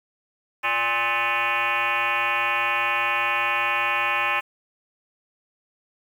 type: tone with frequency modulation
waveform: sine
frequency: 1760 Hz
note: A6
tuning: in tune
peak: -20 dBFS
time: 0.63-4.41 s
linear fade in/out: 20 ms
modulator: 235 Hz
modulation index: 4.2
effects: 8-bit